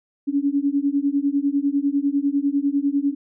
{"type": "beating tone pair", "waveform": "sine", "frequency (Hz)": [277.2, 287.2], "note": ["C#4", "D4"], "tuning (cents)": [0, -39], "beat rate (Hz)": 10, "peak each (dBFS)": -21, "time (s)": [0.27, 3.15], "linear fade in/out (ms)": 20, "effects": []}